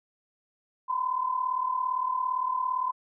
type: tone pair together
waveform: sine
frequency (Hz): 987.8 / 1025.4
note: B5 / C6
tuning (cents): 0 / -35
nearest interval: minor second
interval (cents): 65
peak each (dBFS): -31 / -27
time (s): 0.88-2.92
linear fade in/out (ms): 20
effects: none